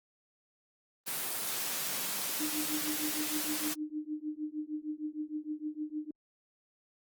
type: high-pass noise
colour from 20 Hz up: white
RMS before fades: -35 dBFS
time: 1.06-3.75 s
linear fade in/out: 20 ms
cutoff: 130 Hz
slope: 96 dB/octave
type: tone with tremolo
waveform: sine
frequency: 304.5 Hz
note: D#4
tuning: 37 cents flat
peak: -31 dBFS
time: 2.4-6.11 s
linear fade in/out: 5 ms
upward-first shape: triangle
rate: 6.5 Hz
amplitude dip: 100%
effects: Opus 24 kbps